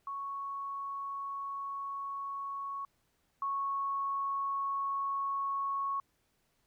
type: tone pair in turn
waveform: sine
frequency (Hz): 1108.7 / 1104.7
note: C#6 / C#6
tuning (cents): 0 / -6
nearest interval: unison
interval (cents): 6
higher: first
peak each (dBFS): -36 / -31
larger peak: second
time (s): 0.07-2.85 / 3.42-6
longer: first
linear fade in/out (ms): 2
effects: pink hiss -75 dBFS RMS until 6.66 s